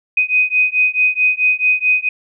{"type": "beating tone pair", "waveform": "sine", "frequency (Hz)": [2500, 2504.6], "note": ["D#7", "D#7"], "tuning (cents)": [8, 11], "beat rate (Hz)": 4.6, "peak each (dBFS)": -15, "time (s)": [0.17, 2.09], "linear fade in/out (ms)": 5, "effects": []}